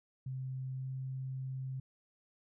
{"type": "tone with pitch glide", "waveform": "sine", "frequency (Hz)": [130.81, 131.64], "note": ["C3", "C3"], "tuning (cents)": [0, 11], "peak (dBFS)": -37, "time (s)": [0.26, 1.8], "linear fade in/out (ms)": 5, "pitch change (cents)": 11, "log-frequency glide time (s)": [0.74, 0.87], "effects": []}